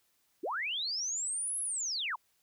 sine linear two-way sweep, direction up then down, 261.6 to 11000 to 802 Hz, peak -32 dBFS, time 0.43-2.16 s, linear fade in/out 10 ms, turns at 1.6 s, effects white hiss -73 dBFS RMS until 2.42 s

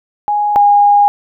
sine tone pair in turn, 830 / 817.6 Hz, G#5 / G#5, -1 / -27 cents, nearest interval unison, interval 26 cents, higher first, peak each -11 / -5 dBFS, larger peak second, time 0.28-0.56 / 0.56-1.08 s, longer second, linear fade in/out 0 ms, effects none

